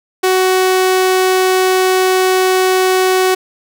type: tone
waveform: sawtooth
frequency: 373.1 Hz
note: F#4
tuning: 14 cents sharp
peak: -6 dBFS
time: 0.23-3.35 s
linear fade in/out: 10 ms
effects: none